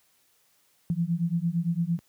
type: beating tone pair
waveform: sine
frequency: 165.2 / 174 Hz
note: E3 / F3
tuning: +4 / -6 cents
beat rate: 8.8 Hz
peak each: -27 dBFS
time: 0.9-1.99 s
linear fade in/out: 0 ms
effects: white hiss -66 dBFS RMS until 2.08 s + high-pass 60 Hz 12 dB/octave